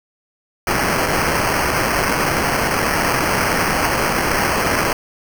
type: noise with sample-and-hold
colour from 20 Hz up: violet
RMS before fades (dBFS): -18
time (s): 0.67-4.93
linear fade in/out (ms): 2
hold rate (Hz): 3675
effects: none